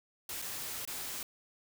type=noise with dropouts; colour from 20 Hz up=white; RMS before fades=-40 dBFS; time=0.29-1.23 s; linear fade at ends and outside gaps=2 ms; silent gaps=0.418-0.422 / 0.852-0.875 s; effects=none